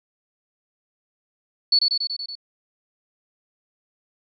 sine tone with echo, 4435 Hz, C#8, in tune, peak -13 dBFS, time 1.72-1.79 s, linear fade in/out 5 ms, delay 94 ms, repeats 6, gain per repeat -3 dB, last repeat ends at 2.354 s, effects none

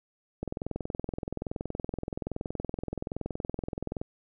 click train, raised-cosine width 2 ms, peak -19 dBFS, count 77, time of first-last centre 0.43-4.015 s, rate 21.2 Hz, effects none

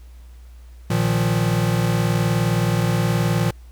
square chord, Bb suspended fourth, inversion none, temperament equal, 116.54 / 155.56 / 174.61 Hz, Bb2 / Eb3 / F3, 0 / 0 / 0 cents, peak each -21 / -24 / -23 dBFS, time 0.9-3.51 s, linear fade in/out 5 ms, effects added 60 Hz sine -39 dBFS peak until 3.71 s + pink hiss -57 dBFS RMS until 3.71 s

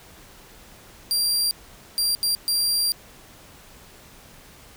sawtooth tone bursts at uneven times, 4745 Hz, D8, 17 cents sharp, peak -17 dBFS, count 4, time 1.11-1.51 / 1.98-2.15 / 2.23-2.35 / 2.48-2.92 s, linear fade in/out 0 ms, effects pink hiss -48 dBFS RMS until 4.76 s

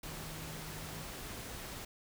sine tone in noise, 156.9 Hz, D#3, 15 cents sharp, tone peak -48 dBFS, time 0.07-1.06 s, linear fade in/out 5 ms, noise pink, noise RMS -45 dBFS, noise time 0.03-1.85 s, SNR -6 dB, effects none

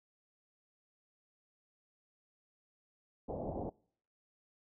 white low-pass noise, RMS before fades -40 dBFS, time 3.28-3.7 s, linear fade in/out 10 ms, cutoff 760 Hz, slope 48 dB/octave, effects noise-tail reverb RT60 0.6 s tail -26 dB re dry

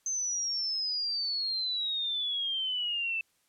sine exponential sweep, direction down, 6272 to 2637 Hz, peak -29 dBFS, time 0.06-3.21 s, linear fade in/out 2 ms, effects white hiss -71 dBFS RMS until 3.48 s + low-pass 12000 Hz 12 dB/octave

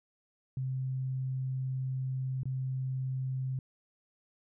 sine tone with dropouts, 130.81 Hz, C3, in tune, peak -31 dBFS, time 0.57-3.59 s, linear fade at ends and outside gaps 2 ms, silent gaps 2.433-2.455 s, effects none

